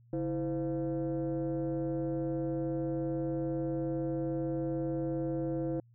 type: tone with frequency modulation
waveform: sine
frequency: 327.4 Hz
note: E4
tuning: 12 cents flat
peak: -29 dBFS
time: 0.13-5.8 s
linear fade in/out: 2 ms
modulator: 187 Hz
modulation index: 1.1
effects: tanh soft clip ceiling -27 dBFS + added 118 Hz sine -58 dBFS peak until 5.94 s